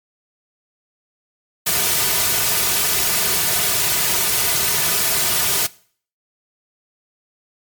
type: noise with comb filter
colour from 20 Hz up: white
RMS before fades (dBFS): -18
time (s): 1.66-5.67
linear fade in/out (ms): 10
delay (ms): 3.7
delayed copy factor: -0.75
effects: noise-tail reverb RT60 0.5 s tail -21 dB re dry + MP3 96 kbps